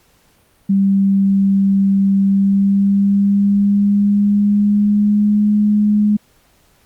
sine tone with pitch glide, 196 to 208.9 Hz, G3 to G#3, 0 to +10 cents, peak -10 dBFS, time 0.69-6.17 s, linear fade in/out 10 ms, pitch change +110 cents, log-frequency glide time 2.23-5.47 s, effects pink hiss -55 dBFS RMS until 6.85 s + Opus 48 kbps

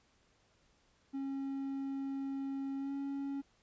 triangle tone with pitch glide, 272.7 to 277.5 Hz, C#4 to C#4, -28 to +2 cents, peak -34 dBFS, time 1.13-3.42 s, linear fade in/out 20 ms, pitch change +30 cents, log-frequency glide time 2.78-2.92 s, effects pink hiss -71 dBFS RMS until 3.62 s + resampled to 16000 Hz

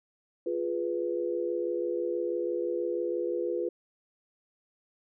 sine chord, F diminished, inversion none, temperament equal, 349.2 / 415.3 / 493.9 Hz, F4 / Ab4 / Cb5, 0 / 0 / 0 cents, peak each -31 / -35 / -32 dBFS, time 0.46-3.69 s, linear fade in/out 5 ms, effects none

